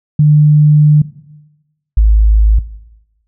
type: tone pair in turn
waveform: sine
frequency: 150 / 53.18 Hz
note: D3 / G#1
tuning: +37 / +42 cents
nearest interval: octave + tritone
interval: 1795 cents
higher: first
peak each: -4 dBFS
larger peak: neither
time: 0.19-1.02 / 1.97-2.59 s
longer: first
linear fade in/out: 5 ms
effects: noise-tail reverb RT60 1.0 s tail -17 dB re dry